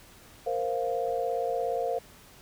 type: chord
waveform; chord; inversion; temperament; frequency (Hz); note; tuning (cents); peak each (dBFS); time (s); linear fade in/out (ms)
sine; Bb suspended second; none; equal; 466.2 / 523.3 / 698.5; Bb4 / C5 / F5; 0 / 0 / 0; -31; 0.46-1.99; 10
effects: pink hiss -53 dBFS RMS until 2.41 s